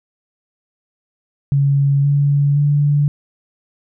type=tone with pitch steps; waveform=sine; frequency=140 / 142.61 / 145.27 Hz; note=C#3 / C#3 / D3; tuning=+18 / +49 / -19 cents; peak=-11 dBFS; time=1.52-3.08 s; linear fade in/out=0 ms; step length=520 ms; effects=none